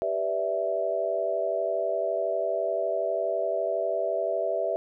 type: chord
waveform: sine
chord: E minor seventh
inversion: first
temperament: equal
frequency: 392 / 493.9 / 587.3 / 659.3 Hz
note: G4 / B4 / D5 / E5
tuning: 0 / 0 / 0 / 0 cents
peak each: -33 / -33 / -31 / -27 dBFS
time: 0.02-4.76 s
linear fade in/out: 0 ms
effects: none